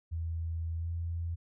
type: tone with pitch glide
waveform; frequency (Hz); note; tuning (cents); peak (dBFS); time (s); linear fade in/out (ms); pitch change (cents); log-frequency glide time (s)
sine; 82.41 to 84.29; E2 to E2; 0 to +39; -32; 0.11-1.36; 20; +39; 0.77-0.89
effects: none